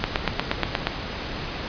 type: click train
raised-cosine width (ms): 0.3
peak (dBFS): -4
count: 8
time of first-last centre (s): 0.04-0.87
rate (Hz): 8.43
effects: pink hiss -31 dBFS RMS until 1.68 s + resampled to 11025 Hz